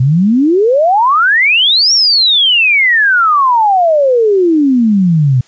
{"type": "exponential two-way sweep", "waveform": "sine", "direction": "up then down", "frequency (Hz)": [121.9, 5670, 121.9], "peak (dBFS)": -6, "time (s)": [0, 5.41], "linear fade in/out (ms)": 5, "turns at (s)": 1.93, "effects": ["white hiss -47 dBFS RMS until 5.47 s", "resampled to 16000 Hz"]}